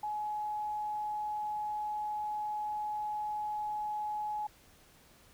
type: tone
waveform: sine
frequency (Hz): 844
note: G#5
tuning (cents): +28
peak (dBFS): -33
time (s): 0.03-4.47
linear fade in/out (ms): 5
effects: pink hiss -61 dBFS RMS until 5.33 s